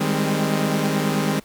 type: chord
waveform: sawtooth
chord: Ab major seventh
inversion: second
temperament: equal with one note detuned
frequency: 155.56 / 198.39 / 207.7 / 261.6 Hz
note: Eb3 / G3 / Ab3 / C4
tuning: 0 / +21 / 0 / 0 cents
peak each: -20 / -21 / -21 / -22 dBFS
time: 0-1.4 s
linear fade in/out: 10 ms
effects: pink hiss -51 dBFS RMS until 1.44 s